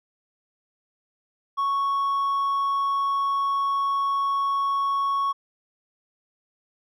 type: tone with hard clipping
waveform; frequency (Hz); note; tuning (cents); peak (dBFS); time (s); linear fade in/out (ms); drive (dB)
sine; 1108.7; C#6; 0; -22; 1.57-5.33; 20; 2
effects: none